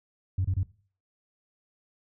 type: tone bursts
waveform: sine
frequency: 93.5 Hz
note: F#2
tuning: 19 cents sharp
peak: -22 dBFS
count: 3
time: 0.38-0.632 s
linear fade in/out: 5 ms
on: 66 ms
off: 27 ms
effects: noise-tail reverb RT60 0.4 s tail -18 dB re dry + tanh soft clip ceiling -20 dBFS